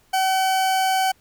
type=tone; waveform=40% pulse; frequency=760 Hz; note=F#5; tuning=46 cents sharp; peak=-17 dBFS; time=0.13-1.12 s; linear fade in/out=10 ms; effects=pink hiss -59 dBFS RMS until 1.2 s